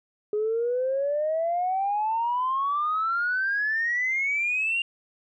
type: exponential sweep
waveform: sine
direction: up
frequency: 415.3 to 2806 Hz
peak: -22 dBFS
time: 0.33-4.82 s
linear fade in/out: 2 ms
effects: tanh soft clip ceiling -18 dBFS